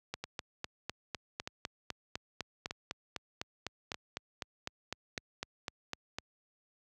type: two click trains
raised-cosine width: 0.2 ms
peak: -21 / -19 dBFS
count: 5 / 25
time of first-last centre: 0.24-5.178 / 0.14-6.185 s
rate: 0.81 / 3.97 Hz
effects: high-pass 60 Hz 12 dB/octave